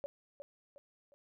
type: tone with echo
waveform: sine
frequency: 566 Hz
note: C#5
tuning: 36 cents sharp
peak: -36 dBFS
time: 0.04-0.06 s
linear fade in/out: 0 ms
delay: 360 ms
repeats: 3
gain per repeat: -8 dB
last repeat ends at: 1.14 s
effects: none